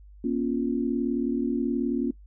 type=chord; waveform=sine; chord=Bb minor; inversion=none; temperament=equal with one note detuned; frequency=238.5 / 277.2 / 349.2 Hz; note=Bb3 / Db4 / F4; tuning=+40 / 0 / 0 cents; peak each=-27 / -27 / -30 dBFS; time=0.24-2.11 s; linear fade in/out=5 ms; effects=noise-tail reverb RT60 0.1 s tail -20 dB re dry + added 50 Hz sine -46 dBFS peak until 2.26 s